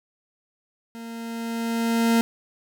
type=tone with level ramp; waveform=40% pulse; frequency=230 Hz; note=A#3; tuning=23 cents flat; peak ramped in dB=-35 to -15 dBFS; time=0.95-2.21 s; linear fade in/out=0 ms; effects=none